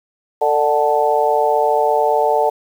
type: harmonic tone with a mistuned harmonic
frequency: 148.5 Hz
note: D3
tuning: 20 cents sharp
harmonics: 3 / 4 / 5 / 6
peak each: -18 / -18 / -18 / -18 dBFS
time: 0.41-2.5 s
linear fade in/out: 10 ms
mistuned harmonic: 6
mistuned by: -29 cents
effects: 7-bit